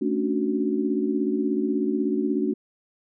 sine chord, D major seventh, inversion second, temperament equal, 220 / 277.2 / 293.7 / 370 Hz, A3 / C#4 / D4 / F#4, 0 / 0 / 0 / 0 cents, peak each -27 dBFS, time 0.01-2.54 s, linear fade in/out 10 ms, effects none

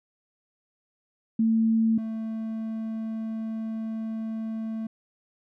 sine / triangle tone pair in turn, 224.1 / 222.2 Hz, A3 / A3, +32 / +17 cents, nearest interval unison, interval 15 cents, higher first, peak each -19 / -27 dBFS, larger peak first, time 1.39-1.98 / 1.98-4.87 s, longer second, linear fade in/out 5 ms, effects none

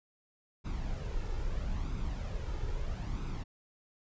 brown noise with flanger, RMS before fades -35 dBFS, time 0.64-3.44 s, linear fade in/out 20 ms, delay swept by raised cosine 0.8 to 2.3 ms, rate 0.77 Hz, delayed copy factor +0.5, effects resampled to 16000 Hz

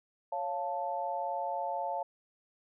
sine chord, Db augmented, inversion none, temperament equal, 554.4 / 698.5 / 880 Hz, Db5 / F5 / A5, 0 / 0 / 0 cents, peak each -38 / -36 / -35 dBFS, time 0.32-2.03 s, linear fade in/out 5 ms, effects none

